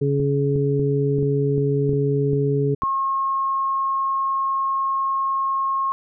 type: harmonic tone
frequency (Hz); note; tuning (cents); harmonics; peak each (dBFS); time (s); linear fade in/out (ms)
140.8; C#3; +27; 1 / 2 / 3; -20 / -26 / -21; 0.01-2.75; 10
type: clicks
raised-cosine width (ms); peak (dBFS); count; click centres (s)
3; -17; 10; 0.2 / 0.559 / 0.796 / 1.186 / 1.228 / 1.58 / 1.893 / 1.933 / 2.333 / 2.835
type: tone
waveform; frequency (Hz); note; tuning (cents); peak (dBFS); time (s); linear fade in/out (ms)
sine; 1081; C#6; -44; -19; 2.82-5.92; 0
effects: none